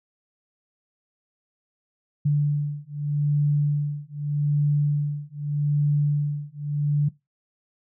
sine beating tone pair, 145.9 / 146.72 Hz, D3 / D3, -11 / -1 cents, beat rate 0.82 Hz, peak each -23 dBFS, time 2.25-7.09 s, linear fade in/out 10 ms, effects noise-tail reverb RT60 0.2 s tail -19 dB re dry

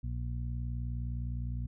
harmonic tone, 59.7 Hz, A#1, 42 cents sharp, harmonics 1 / 2 / 3 / 4, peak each -35 / -37 / -50 / -47 dBFS, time 0.03-1.67 s, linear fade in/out 10 ms, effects none

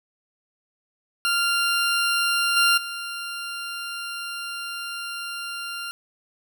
20% pulse tone with level steps, 1391 Hz, F6, 7 cents flat, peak -15 / -11 / -25 dBFS, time 1.25-5.91 s, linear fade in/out 0 ms, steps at 2.56 / 2.77 s, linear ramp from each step 10 ms, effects none

